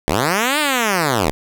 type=linear two-way sweep; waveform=5% pulse; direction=up then down; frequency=63.9 to 310 to 63.9 Hz; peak=-4 dBFS; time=0.08-1.31 s; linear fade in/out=0 ms; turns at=0.59 s; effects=none